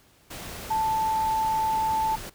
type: tone in noise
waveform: sine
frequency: 880 Hz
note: A5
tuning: in tune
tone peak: -22 dBFS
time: 0.7-2.16 s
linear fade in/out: 10 ms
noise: pink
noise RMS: -38 dBFS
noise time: 0.3-2.3 s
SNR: +13 dB
effects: pink hiss -59 dBFS RMS until 2.34 s

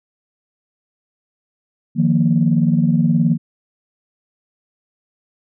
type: chord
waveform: sine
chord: Eb suspended second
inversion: none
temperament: equal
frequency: 155.56 / 174.61 / 233.1 Hz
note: Eb3 / F3 / Bb3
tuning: 0 / 0 / 0 cents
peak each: -16 dBFS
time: 1.95-3.38 s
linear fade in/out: 50 ms
effects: tanh soft clip ceiling -3 dBFS

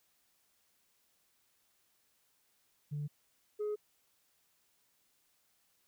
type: tone pair in turn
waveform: sine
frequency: 146.83 / 420.2 Hz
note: D3 / G#4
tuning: 0 / +20 cents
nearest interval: octave + tritone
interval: 1820 cents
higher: second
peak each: -34 / -31 dBFS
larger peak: second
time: 2.91-3.08 / 3.59-3.76 s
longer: neither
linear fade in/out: 20 ms
effects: tanh soft clip ceiling -32 dBFS + white hiss -74 dBFS RMS until 5.87 s

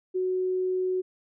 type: tone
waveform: sine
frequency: 370 Hz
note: F#4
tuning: in tune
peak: -24 dBFS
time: 0.14-1.02 s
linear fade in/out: 20 ms
effects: none

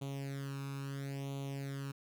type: tone with flanger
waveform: sawtooth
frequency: 138.2 Hz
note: C#3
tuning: 5 cents flat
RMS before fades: -41 dBFS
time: 0.01-1.92 s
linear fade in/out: 10 ms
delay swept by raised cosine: 0.29 to 0.79 ms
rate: 0.74 Hz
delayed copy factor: +0.8
effects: none

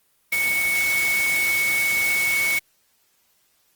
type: tone in noise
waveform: sine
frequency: 2217 Hz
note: C#7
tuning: in tune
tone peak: -19 dBFS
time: 0.32-2.59 s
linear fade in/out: 5 ms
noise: white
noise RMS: -28 dBFS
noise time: 0.32-2.59 s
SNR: +6 dB
effects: white hiss -64 dBFS RMS until 3.75 s + Opus 24 kbps

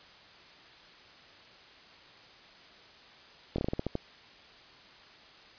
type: slowing click train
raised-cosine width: 2 ms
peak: -17 dBFS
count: 9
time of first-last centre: 3.56-3.954 s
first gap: 23 ms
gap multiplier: 1.21
effects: white hiss -54 dBFS RMS until 5.58 s + resampled to 11025 Hz

